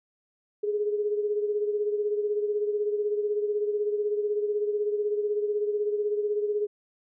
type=beating tone pair; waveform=sine; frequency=415.3 / 431.3 Hz; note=G#4 / A4; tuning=0 / -35 cents; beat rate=16 Hz; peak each=-25 / -33 dBFS; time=0.63-6.67 s; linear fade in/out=10 ms; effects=none